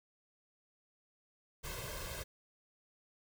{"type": "noise with comb filter", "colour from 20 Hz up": "pink", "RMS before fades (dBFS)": -43, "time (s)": [1.63, 2.24], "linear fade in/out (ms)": 20, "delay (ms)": 1.9, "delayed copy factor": 0.9, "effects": []}